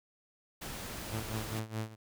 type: noise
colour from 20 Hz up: pink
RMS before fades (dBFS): -42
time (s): 0.61-1.6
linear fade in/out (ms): 10
type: tone with tremolo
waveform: sawtooth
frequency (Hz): 110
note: A2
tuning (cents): 0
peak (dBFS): -29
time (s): 1.1-1.96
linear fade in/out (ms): 50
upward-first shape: sine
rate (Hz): 4.7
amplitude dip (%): 85
effects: none